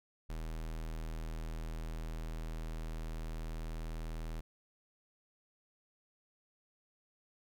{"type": "tone", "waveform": "square", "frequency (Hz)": 40.1, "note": "E1", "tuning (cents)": -47, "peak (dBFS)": -39, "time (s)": [0.29, 4.41], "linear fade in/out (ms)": 10, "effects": []}